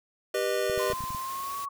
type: chord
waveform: square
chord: G augmented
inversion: none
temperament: just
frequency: 392 / 490 / 612.5 Hz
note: G4 / B4 / D#5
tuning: 0 / -14 / -27 cents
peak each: -31 dBFS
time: 0.34-0.93 s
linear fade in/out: 5 ms
type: clicks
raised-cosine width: 5 ms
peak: -28 dBFS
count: 8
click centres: 0.698 / 0.777 / 0.901 / 0.934 / 1.006 / 1.039 / 1.105 / 1.148 s
type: noise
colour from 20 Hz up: white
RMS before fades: -42 dBFS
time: 0.77-1.66 s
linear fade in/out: 20 ms
type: tone with pitch glide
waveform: sine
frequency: 1038 to 1118.9 Hz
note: C6 to C#6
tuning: -14 to +16 cents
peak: -32 dBFS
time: 0.79-1.69 s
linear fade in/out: 10 ms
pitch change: +130 cents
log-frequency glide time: 1.15-1.56 s
effects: none

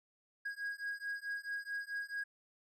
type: beating tone pair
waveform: triangle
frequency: 1640 / 1644.6 Hz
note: G#6 / G#6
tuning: -22 / -17 cents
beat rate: 4.6 Hz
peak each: -40 / -40 dBFS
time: 0.45-2.24 s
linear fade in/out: 10 ms
effects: none

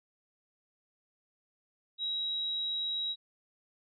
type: tone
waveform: sine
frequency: 3847 Hz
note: B7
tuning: 46 cents flat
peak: -31 dBFS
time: 1.98-3.16 s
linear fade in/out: 50 ms
effects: none

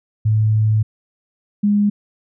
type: tone pair in turn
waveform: sine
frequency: 108.4 / 205.5 Hz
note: A2 / G#3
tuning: -25 / -18 cents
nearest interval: major seventh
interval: 1107 cents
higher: second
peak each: -12 dBFS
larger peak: neither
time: 0.25-0.83 / 1.63-1.9 s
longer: first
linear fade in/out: 10 ms
effects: none

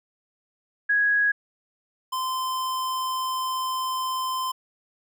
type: tone pair in turn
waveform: sine / square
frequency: 1661.2 / 1033.9 Hz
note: G#6 / C6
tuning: 0 / -21 cents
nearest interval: minor sixth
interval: 821 cents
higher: first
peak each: -18 / -26 dBFS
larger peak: first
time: 0.89-1.32 / 2.12-4.52 s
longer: second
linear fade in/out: 10 ms
effects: none

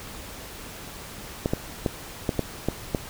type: clicks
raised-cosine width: 2 ms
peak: -9 dBFS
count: 7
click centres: 1.459 / 1.535 / 1.862 / 2.292 / 2.393 / 2.686 / 2.948 s
effects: pink hiss -40 dBFS RMS until 3.09 s

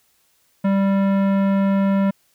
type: tone with tanh clipping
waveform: sine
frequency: 196 Hz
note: G3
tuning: in tune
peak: -17 dBFS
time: 0.64-2.11 s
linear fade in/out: 10 ms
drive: 17 dB
effects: white hiss -62 dBFS RMS until 2.34 s

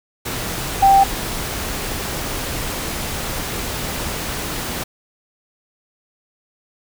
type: tone in noise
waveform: sine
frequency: 784 Hz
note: G5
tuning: in tune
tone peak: -8 dBFS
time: 0.82-1.04 s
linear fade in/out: 10 ms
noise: pink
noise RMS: -25 dBFS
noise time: 0.25-4.84 s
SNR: +14 dB
effects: none

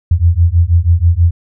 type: beating tone pair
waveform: sine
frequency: 82.41 / 88.61 Hz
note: E2 / F2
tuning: 0 / +26 cents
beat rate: 6.2 Hz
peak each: -10 dBFS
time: 0.11-1.31 s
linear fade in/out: 5 ms
effects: none

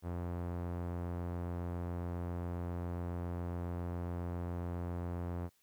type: tone with low-pass filter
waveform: sawtooth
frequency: 87.31 Hz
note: F2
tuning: in tune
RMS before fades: -39 dBFS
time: 0.02-5.5 s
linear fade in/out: 50 ms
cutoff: 1100 Hz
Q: 0.79
effects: white hiss -73 dBFS RMS until 5.62 s

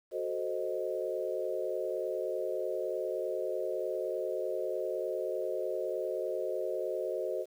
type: chord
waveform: sine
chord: F# diminished seventh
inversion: none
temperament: equal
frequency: 370 / 440 / 523.3 / 622.3 Hz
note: F#4 / A4 / C5 / Eb5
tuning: 0 / 0 / 0 / 0 cents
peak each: -37 / -38 / -36 / -37 dBFS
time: 0.11-7.46 s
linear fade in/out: 50 ms
effects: 10-bit

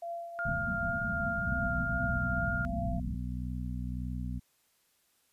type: tone with tremolo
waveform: sine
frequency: 683 Hz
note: F5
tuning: 39 cents flat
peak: -34 dBFS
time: 0.02-3 s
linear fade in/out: 5 ms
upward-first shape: triangle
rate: 2.6 Hz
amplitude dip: 60%
type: tone with vibrato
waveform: sine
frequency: 1407 Hz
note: F6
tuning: 12 cents sharp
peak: -32 dBFS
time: 0.39-2.65 s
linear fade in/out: 0 ms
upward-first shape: triangle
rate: 2 Hz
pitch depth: 10 cents each way
type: low-pass noise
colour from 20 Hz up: white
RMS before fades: -37 dBFS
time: 0.45-3.15 s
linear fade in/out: 5 ms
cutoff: 240 Hz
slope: 96 dB/octave
type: harmonic tone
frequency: 61.74 Hz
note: B1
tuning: in tune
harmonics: 1 / 2 / 3 / 4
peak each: -36 / -39 / -41 / -42 dBFS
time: 1.46-4.4 s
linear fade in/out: 20 ms
effects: white hiss -71 dBFS RMS until 5.32 s + resampled to 32000 Hz

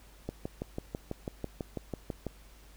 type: click train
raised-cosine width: 2 ms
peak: -21 dBFS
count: 13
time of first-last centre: 0.29-2.267 s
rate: 6.07 Hz
effects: added 50 Hz sine -54 dBFS peak until 2.76 s + pink hiss -59 dBFS RMS until 2.76 s

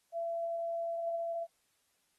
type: tone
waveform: sine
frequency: 673 Hz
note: E5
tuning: 36 cents sharp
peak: -33 dBFS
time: 0.12-1.47 s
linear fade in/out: 50 ms
effects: white hiss -75 dBFS RMS until 2.18 s + AAC 32 kbps

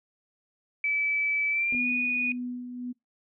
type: tone with pitch glide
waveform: sine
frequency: 2304 to 2469 Hz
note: D7 to D#7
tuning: -34 to -14 cents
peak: -24 dBFS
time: 0.84-2.32 s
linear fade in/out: 2 ms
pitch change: +120 cents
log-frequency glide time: 1.5-1.88 s
type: tone with tremolo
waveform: sine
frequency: 246.9 Hz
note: B3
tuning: in tune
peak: -30 dBFS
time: 1.72-2.93 s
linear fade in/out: 20 ms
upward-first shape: sine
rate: 1.8 Hz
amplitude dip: 50%
type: clicks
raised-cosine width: 2 ms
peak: -32 dBFS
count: 2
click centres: 1.725 / 1.748 s
effects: noise-tail reverb RT60 0.2 s tail -25 dB re dry

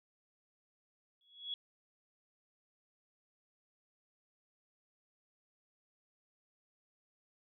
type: tone with exponential growth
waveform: sine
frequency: 3357 Hz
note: G#7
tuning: 18 cents sharp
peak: -34 dBFS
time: 1.21-1.54 s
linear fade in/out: 1 ms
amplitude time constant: 71 ms
effects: none

